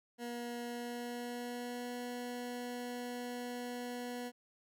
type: tone with pitch glide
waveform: 20% pulse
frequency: 239.2 to 244.4 Hz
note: A#3 to B3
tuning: +45 to -18 cents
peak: -35 dBFS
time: 0.18-4.32 s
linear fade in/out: 50 ms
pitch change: +37 cents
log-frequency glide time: 0.63-1.94 s
effects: none